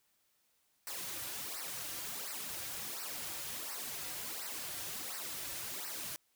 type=noise with flanger; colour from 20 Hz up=white; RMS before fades=-42 dBFS; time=0.87-6.16 s; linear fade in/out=0 ms; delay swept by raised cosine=0.29 to 4.79 ms; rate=1.4 Hz; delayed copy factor=-0.8; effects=white hiss -75 dBFS RMS until 6.35 s